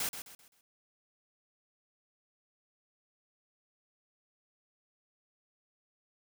white noise with echo, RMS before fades -34 dBFS, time 0-0.09 s, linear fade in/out 2 ms, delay 130 ms, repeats 4, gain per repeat -9 dB, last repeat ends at 0.61 s, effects none

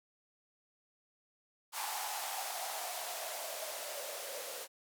violet noise with band-pass filter sweep, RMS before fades -41 dBFS, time 1.72-4.68 s, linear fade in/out 50 ms, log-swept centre 860 to 510 Hz, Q 6.4, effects none

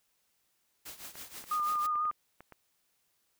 white noise with tremolo, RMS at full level -43 dBFS, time 0.85-1.87 s, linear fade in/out 10 ms, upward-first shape triangle, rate 6.2 Hz, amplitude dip 85%
clicks, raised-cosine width 0.5 ms, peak -34 dBFS, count 10, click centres 1.155 / 1.44 / 1.597 / 1.72 / 1.756 / 1.956 / 2.054 / 2.113 / 2.406 / 2.523 s
sine tone with vibrato, 1218 Hz, D#6, 37 cents flat, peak -28 dBFS, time 1.51-2.11 s, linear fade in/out 5 ms, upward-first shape sine, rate 6.1 Hz, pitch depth 27 cents each way
effects white hiss -75 dBFS RMS until 3.39 s

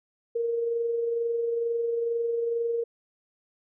sine tone with amplitude modulation, 466.2 Hz, A#4, in tune, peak -23 dBFS, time 0.35-2.84 s, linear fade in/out 10 ms, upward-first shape sine, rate 22.2 Hz, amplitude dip 35%, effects none

